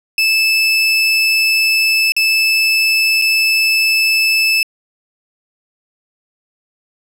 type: tone with dropouts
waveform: 30% pulse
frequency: 2624 Hz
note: E7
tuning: 9 cents flat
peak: -8 dBFS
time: 0.18-4.63 s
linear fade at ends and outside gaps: 2 ms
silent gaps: 2.121-2.165 / 3.216-3.22 s
effects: low-pass 12000 Hz 12 dB/octave